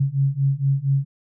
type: beating tone pair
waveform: sine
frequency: 135.4 / 139.7 Hz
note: C#3 / C#3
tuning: -40 / +14 cents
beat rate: 4.3 Hz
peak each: -21 / -20 dBFS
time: 0-1.05 s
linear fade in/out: 10 ms
effects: none